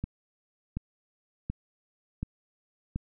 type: click train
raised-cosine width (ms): 5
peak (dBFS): -19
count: 5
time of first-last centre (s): 0.04-2.96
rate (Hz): 1.37
effects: none